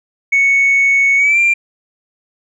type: tone with pitch glide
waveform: sine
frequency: 2217 to 2376 Hz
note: C#7 to D7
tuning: 0 to +20 cents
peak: -7 dBFS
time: 0.32-1.54 s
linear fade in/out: 10 ms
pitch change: +120 cents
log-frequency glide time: 1.17-1.39 s
effects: tanh soft clip ceiling -6 dBFS